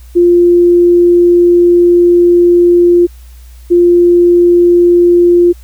sine tone pair in turn, 349.2 / 349.2 Hz, F4 / F4, 0 / 0 cents, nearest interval unison, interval 0 cents, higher neither, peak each -3 dBFS, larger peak neither, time 0.15-3.07 / 3.7-5.53 s, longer first, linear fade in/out 20 ms, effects added 60 Hz sine -31 dBFS peak until 5.63 s + white hiss -46 dBFS RMS until 5.63 s

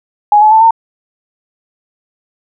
sine tone with pitch steps, 833 / 856.9 / 881.5 / 906.8 Hz, G#5 / A5 / A5 / A#5, +5 / -46 / +3 / -48 cents, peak -3 dBFS, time 0.32-0.708 s, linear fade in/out 2 ms, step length 97 ms, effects none

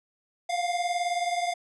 square beating tone pair, 698.5 / 717.5 Hz, F5 / F5, 0 / +47 cents, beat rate 19 Hz, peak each -28 / -32 dBFS, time 0.49-1.54 s, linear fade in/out 10 ms, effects resampled to 22050 Hz

